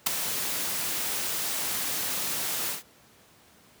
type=noise with ADSR envelope; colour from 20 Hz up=white; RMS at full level=-19 dBFS; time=0.06-2.83 s; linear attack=11 ms; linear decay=4 ms; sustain=-11 dB; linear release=140 ms; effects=pink hiss -57 dBFS RMS until 3.8 s + high-pass 100 Hz 12 dB/octave